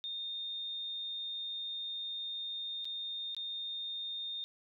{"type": "tone with dropouts", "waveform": "sine", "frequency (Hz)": 3653, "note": "A#7", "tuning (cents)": -36, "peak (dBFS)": -37, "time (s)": [0.04, 4.44], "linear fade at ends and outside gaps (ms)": 0, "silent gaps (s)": [[2.846, 2.853], [3.348, 3.366]], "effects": ["13-bit"]}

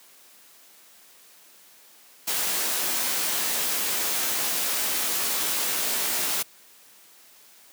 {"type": "noise with comb filter", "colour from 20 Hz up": "white", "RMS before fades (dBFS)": -26, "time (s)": [2.27, 6.43], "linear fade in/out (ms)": 10, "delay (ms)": 16, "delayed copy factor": 0.6, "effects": ["white hiss -53 dBFS RMS until 7.72 s", "high-pass 200 Hz 12 dB/octave"]}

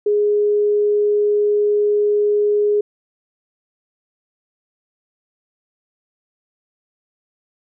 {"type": "tone", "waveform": "sine", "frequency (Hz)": 415.3, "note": "G#4", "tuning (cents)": 0, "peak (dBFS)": -13, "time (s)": [0.06, 2.81], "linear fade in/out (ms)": 5, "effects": []}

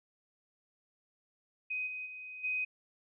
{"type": "tone with level steps", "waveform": "sine", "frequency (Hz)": 2509, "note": "D#7", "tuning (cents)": 14, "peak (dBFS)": [-33, -38, -43, -31], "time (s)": [1.7, 2.65], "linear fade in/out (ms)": 10, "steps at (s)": [1.86, 2.05, 2.43], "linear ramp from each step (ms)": 20, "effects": []}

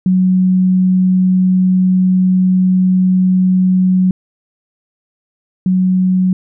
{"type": "tone pair in turn", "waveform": "sine", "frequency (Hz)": [185, 185], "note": ["F#3", "F#3"], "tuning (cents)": [0, 0], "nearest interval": "unison", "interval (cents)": 0, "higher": "neither", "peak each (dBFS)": [-8, -9], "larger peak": "first", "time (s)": [[0.06, 4.11], [5.66, 6.33]], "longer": "first", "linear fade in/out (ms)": 2, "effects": []}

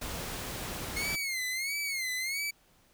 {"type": "noise", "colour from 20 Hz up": "pink", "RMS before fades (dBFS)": -38, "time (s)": [0.01, 1.16], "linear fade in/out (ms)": 10}
{"type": "tone with vibrato", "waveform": "sawtooth", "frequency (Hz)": 2150, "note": "C7", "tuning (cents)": 47, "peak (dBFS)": -28, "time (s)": [0.96, 2.51], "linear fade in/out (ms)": 10, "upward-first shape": "sine", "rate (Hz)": 1.5, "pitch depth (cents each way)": 120}
{"effects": ["pink hiss -65 dBFS RMS until 2.93 s"]}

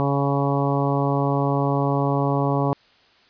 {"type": "harmonic tone", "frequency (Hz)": 140, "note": "C#3", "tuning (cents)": 18, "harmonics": [1, 2, 3, 4, 5, 6, 7, 8], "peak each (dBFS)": [-22, -25, -27, -28, -29, -30, -30, -31], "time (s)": [0, 2.73], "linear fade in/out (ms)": 0, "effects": ["white hiss -56 dBFS RMS until 3.29 s", "resampled to 11025 Hz"]}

